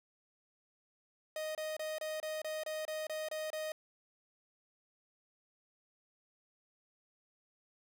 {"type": "tone bursts", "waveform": "45% pulse", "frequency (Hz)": 622.3, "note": "D#5", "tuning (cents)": 0, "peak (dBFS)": -37, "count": 11, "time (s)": [1.36, 3.72], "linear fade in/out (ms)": 2, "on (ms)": 190, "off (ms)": 27, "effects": []}